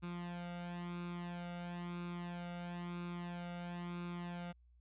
sawtooth tone with flanger, 174.61 Hz, F3, in tune, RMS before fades -44 dBFS, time 0.02-4.53 s, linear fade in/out 20 ms, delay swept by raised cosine 0.8 to 1.42 ms, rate 1 Hz, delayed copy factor +0.7, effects added 60 Hz sine -63 dBFS peak until 4.8 s + resampled to 8000 Hz

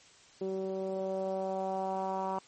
10% pulse tone with low-pass filter sweep, 190.5 Hz, G3, 49 cents flat, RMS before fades -34 dBFS, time 0.41-2.39 s, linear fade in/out 5 ms, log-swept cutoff 410 to 1000 Hz, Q 3.1, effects white hiss -58 dBFS RMS until 2.47 s + MP3 32 kbps

